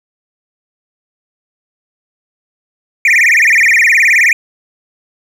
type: tone with vibrato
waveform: triangle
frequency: 2100 Hz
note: C7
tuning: 6 cents sharp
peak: -4 dBFS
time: 3.05-4.33 s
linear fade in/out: 2 ms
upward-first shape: sine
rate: 19 Hz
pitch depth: 270 cents each way
effects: none